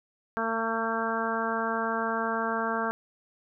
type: harmonic tone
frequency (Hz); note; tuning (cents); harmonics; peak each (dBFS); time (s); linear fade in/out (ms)
226; A3; +47; 1 / 2 / 3 / 4 / 5 / 6 / 7; -34 / -34 / -34 / -34 / -34 / -34 / -34; 0.37-2.91; 0
effects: none